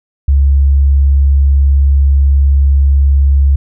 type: tone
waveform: sine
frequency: 69.3 Hz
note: C#2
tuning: in tune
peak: -5 dBFS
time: 0.28-3.56 s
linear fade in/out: 5 ms
effects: none